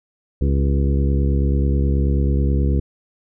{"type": "harmonic tone with a mistuned harmonic", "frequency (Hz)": 69.3, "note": "C#2", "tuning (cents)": 0, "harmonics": [1, 2, 3, 4, 5, 6, 7], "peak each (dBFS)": [-16, -22, -26, -28, -30, -32, -33], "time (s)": [0.41, 2.8], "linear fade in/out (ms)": 5, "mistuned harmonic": 6, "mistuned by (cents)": -30, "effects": []}